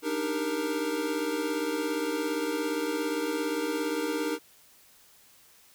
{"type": "chord", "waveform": "square", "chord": "Eb major seventh", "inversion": "third", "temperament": "equal with one note detuned", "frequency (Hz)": [293.7, 311.1, 398.8, 466.2], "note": ["D4", "Eb4", "G4", "Bb4"], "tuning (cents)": [0, 0, 30, 0], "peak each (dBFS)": [-36, -33, -37, -33], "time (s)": [0.02, 4.39], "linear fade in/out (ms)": 50, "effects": ["white hiss -58 dBFS RMS until 5.74 s"]}